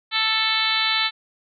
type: harmonic tone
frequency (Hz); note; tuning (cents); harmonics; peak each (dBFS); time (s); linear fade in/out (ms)
440.8; A4; +3; 2 / 3 / 4 / 5 / 6 / 7 / 8 / 9 / 10; -31 / -28 / -28 / -26 / -30 / -28 / -26 / -24 / -33; 0.11-1.11; 50
effects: none